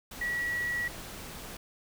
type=tone in noise; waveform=sine; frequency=1930 Hz; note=B6; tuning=40 cents flat; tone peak=-29 dBFS; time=0.21-0.88 s; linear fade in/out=5 ms; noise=pink; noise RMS=-43 dBFS; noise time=0.11-1.57 s; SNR=+11 dB; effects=none